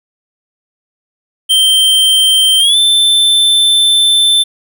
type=tone with pitch glide; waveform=square; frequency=3136 to 3540 Hz; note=G7 to A7; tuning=0 to +10 cents; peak=-7 dBFS; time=1.49-4.44 s; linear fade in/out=20 ms; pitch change=+210 cents; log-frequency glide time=2.59-2.77 s; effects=none